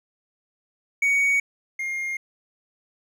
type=tone pair in turn; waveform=triangle; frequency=2241 / 2126 Hz; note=C#7 / C7; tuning=+18 / +27 cents; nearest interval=minor second; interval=91 cents; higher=first; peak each=-16 / -24 dBFS; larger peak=first; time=1.02-1.4 / 1.79-2.17 s; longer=neither; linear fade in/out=5 ms; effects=none

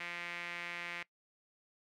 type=tone with band-pass filter; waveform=sawtooth; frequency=173.2 Hz; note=F3; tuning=14 cents flat; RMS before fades=-43 dBFS; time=0-1.03 s; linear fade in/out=5 ms; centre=2200 Hz; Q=3.2; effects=noise-tail reverb RT60 0.1 s tail -21 dB re dry

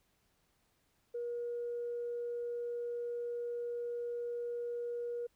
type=tone; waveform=sine; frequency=477.5 Hz; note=A#4; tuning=42 cents sharp; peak=-35 dBFS; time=1.14-5.27 s; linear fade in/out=10 ms; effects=tanh soft clip ceiling -31 dBFS + pink hiss -75 dBFS RMS until 5.35 s

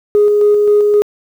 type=tone with tremolo; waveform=sine; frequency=415.3 Hz; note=G#4; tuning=in tune; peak=-5 dBFS; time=0.15-1.02 s; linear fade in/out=0 ms; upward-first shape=square; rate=3.8 Hz; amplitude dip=25%; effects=tanh soft clip ceiling -3 dBFS + 7-bit

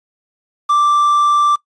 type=tone with quantisation; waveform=triangle; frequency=1174.7 Hz; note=D6; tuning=in tune; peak=-8 dBFS; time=0.69-1.56 s; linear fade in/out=10 ms; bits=6; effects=noise-tail reverb RT60 0.1 s tail -20 dB re dry + resampled to 22050 Hz

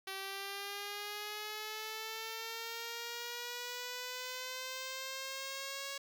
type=linear sweep; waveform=5% pulse; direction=up; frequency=384.3 to 554.4 Hz; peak=-29 dBFS; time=0.07-5.98 s; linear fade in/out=5 ms; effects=none

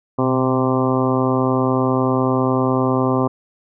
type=harmonic tone with a mistuned harmonic; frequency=130 Hz; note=C3; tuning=11 cents flat; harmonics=1 / 2 / 3 / 4 / 5 / 6 / 7 / 8 / 9; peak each=-22 / -19 / -22 / -24 / -27 / -28 / -30 / -25 / -28 dBFS; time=0.18-3.28 s; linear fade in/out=10 ms; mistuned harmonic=1; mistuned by=-53 cents; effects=none

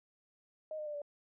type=tone with pitch steps; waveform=sine; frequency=622.3 / 608.1 / 594.2 / 580.6 Hz; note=D#5 / D#5 / D5 / D5; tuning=0 / -40 / +20 / -20 cents; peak=-38 dBFS; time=0.71-1.018 s; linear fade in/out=2 ms; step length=77 ms; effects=none

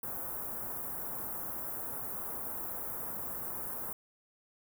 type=band-stop noise; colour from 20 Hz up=white; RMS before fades=-39 dBFS; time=0.03-3.93 s; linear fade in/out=2 ms; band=1300 to 12000 Hz; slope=24 dB/octave; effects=none

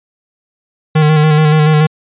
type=tone with vibrato; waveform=square; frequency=153.6 Hz; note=D#3; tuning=22 cents flat; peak=-7 dBFS; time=0.95-1.87 s; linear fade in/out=10 ms; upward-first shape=square; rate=7 Hz; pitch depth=26 cents each way; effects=resampled to 8000 Hz

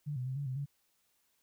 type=tone with pitch steps; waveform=sine; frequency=146.9 / 126.1 / 130.8 / 142.4 / 129.3 / 141.7 Hz; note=D3 / B2 / C3 / C#3 / C3 / C#3; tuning=+1 / +36 / 0 / +47 / -20 / +38 cents; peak=-34 dBFS; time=0.06-0.66 s; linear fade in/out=20 ms; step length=100 ms; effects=white hiss -75 dBFS RMS until 1.42 s

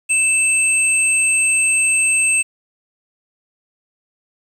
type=tone pair together; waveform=sine; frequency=2637 / 8343 Hz; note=E7 / C9; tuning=0 / -6 cents; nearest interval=octave + minor sixth; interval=1994 cents; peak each=-15 dBFS; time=0.09-2.43 s; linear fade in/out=20 ms; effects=tanh soft clip ceiling -5 dBFS + 7-bit

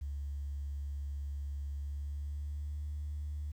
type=tone with pitch glide; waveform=sine; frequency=71 to 74.14 Hz; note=C#2 to D2; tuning=+42 to +17 cents; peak=-35 dBFS; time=0.01-3.52 s; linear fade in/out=10 ms; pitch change=+75 cents; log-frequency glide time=1.73-2.85 s; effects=tanh soft clip ceiling -32 dBFS + 11-bit

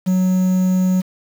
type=tone with quantisation; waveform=triangle; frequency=185 Hz; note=F#3; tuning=in tune; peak=-11 dBFS; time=0.06-1.02 s; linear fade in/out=20 ms; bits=6; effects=none

